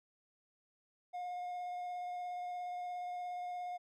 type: tone with vibrato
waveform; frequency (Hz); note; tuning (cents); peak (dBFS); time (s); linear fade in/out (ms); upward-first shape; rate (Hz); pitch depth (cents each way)
triangle; 716; F5; +43; -37; 1.13-3.78; 20; square; 17; 9
effects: none